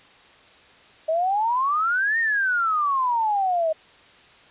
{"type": "exponential two-way sweep", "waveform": "sine", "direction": "up then down", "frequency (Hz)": [622.3, 1864.7, 622.3], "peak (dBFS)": -19, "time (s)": [1.08, 3.73], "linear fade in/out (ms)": 10, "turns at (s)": 2.19, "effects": ["white hiss -51 dBFS RMS until 4.5 s", "resampled to 8000 Hz"]}